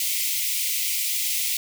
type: high-pass noise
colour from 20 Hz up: white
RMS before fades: -25 dBFS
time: 0-1.57 s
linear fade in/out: 2 ms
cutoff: 2000 Hz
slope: 96 dB/octave
effects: none